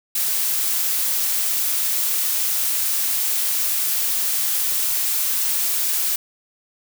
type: noise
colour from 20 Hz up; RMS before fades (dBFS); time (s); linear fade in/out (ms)
blue; -21; 0.15-6.16; 5
effects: none